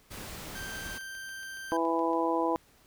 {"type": "noise", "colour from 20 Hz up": "pink", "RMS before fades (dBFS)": -42, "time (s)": [0.1, 0.99], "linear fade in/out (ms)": 20}
{"type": "tone", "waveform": "40% pulse", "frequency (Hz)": 1568, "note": "G6", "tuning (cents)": 0, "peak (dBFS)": -38, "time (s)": [0.55, 1.77], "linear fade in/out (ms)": 5}
{"type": "click train", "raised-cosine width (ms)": 0.2, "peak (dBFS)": -37, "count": 11, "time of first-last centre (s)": [0.73, 2.133], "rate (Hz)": 7.13}
{"type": "harmonic tone", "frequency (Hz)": 165.5, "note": "E3", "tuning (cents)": 7, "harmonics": [2, 3, 4, 5, 6], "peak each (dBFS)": [-30, -32, -34, -34, -31], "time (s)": [1.72, 2.56], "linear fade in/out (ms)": 0}
{"effects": ["pink hiss -62 dBFS RMS until 2.86 s"]}